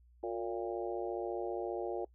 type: harmonic tone with a mistuned harmonic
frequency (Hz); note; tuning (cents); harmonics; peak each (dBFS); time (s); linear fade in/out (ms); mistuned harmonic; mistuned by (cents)
114.8; A#2; -26; 3 / 4 / 5 / 6 / 7; -38 / -40 / -42 / -44 / -45; 0.23-2.05; 5; 3; +63
effects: noise-tail reverb RT60 0.1 s tail -23 dB re dry + added 60 Hz sine -60 dBFS peak until 2.14 s